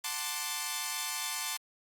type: chord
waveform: 5% pulse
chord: D dominant seventh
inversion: first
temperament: equal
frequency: 740 / 880 / 1046.5 / 1174.7 Hz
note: F#5 / A5 / C6 / D6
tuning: 0 / 0 / 0 / 0 cents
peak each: -32 / -26 / -26 / -27 dBFS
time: 0.04-1.57 s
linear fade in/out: 5 ms
effects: Opus 32 kbps